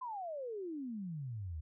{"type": "exponential sweep", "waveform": "sine", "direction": "down", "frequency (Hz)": [1046.5, 73.2], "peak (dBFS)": -39, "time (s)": [0.01, 1.61], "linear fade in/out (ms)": 10, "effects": []}